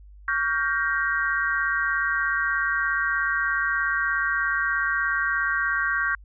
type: chord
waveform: sine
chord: G half-diminished seventh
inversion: second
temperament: just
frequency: 1128.9 / 1411.2 / 1568 / 1881.6 Hz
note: Db6 / F6 / G6 / Bb6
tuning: +31 / +18 / 0 / +16 cents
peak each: -29 / -29 / -24 / -29 dBFS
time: 0.28-6.15 s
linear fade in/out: 2 ms
effects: added 50 Hz sine -44 dBFS peak until 6.24 s